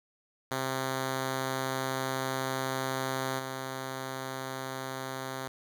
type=tone with level steps; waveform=5% pulse; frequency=132 Hz; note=C3; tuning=16 cents sharp; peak=-19 / -24 dBFS; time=0.51-5.48 s; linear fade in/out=2 ms; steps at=3.38 s; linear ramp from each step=20 ms; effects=none